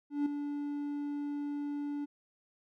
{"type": "tone with ADSR envelope", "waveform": "triangle", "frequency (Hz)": 289.4, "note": "D4", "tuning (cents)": -25, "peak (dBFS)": -24, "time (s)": [0.1, 2.06], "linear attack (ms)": 160, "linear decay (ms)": 5, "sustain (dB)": -8, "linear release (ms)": 21, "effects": []}